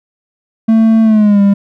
triangle tone with pitch glide, 223.2 to 200 Hz, A3 to G3, +25 to +35 cents, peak -3 dBFS, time 0.68-1.54 s, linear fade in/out 10 ms, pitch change -190 cents, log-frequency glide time 1.03-1.41 s, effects none

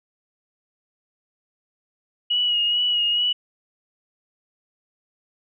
sine tone with vibrato, 2902 Hz, F#7, 34 cents flat, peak -18 dBFS, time 2.3-3.33 s, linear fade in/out 10 ms, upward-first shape sine, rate 2.3 Hz, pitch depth 30 cents each way, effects none

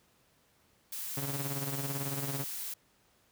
blue noise, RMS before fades -39 dBFS, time 0.92-2.74 s, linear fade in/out 5 ms
sawtooth tone with tremolo, 138.59 Hz, C#3, in tune, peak -29 dBFS, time 1.17-2.44 s, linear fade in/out 0 ms, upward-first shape sine, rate 18 Hz, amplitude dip 60%
effects pink hiss -68 dBFS RMS until 3.31 s + high-pass 60 Hz 12 dB/octave

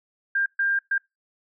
sine tone bursts at uneven times, 1597 Hz, G6, 32 cents sharp, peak -20 dBFS, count 3, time 0.35-0.46 / 0.59-0.79 / 0.91-0.98 s, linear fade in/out 5 ms, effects noise-tail reverb RT60 0.2 s tail -24 dB re dry

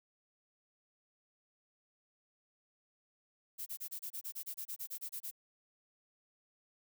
violet noise bursts, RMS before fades -42 dBFS, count 16, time 3.58-5.313 s, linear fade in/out 20 ms, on 83 ms, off 27 ms, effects none

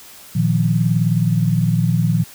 sine chord, Bb suspended fourth, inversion none, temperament just, 116.54 / 155.39 / 174.81 Hz, Bb2 / Eb3 / F3, 0 / -2 / +2 cents, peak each -18 dBFS, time 0.35-2.24 s, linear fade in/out 10 ms, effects white hiss -41 dBFS RMS until 2.34 s

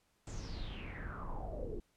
brown noise with low-pass filter sweep, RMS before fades -42 dBFS, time 0.27-1.8 s, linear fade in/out 2 ms, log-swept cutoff 7700 to 370 Hz, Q 7.5, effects pink hiss -75 dBFS RMS until 1.96 s + low-pass 12000 Hz 12 dB/octave

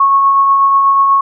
sine tone with tremolo, 1100 Hz, C#6, 14 cents flat, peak -5 dBFS, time 0-1.21 s, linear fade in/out 5 ms, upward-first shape triangle, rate 8.2 Hz, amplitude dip 30%, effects none

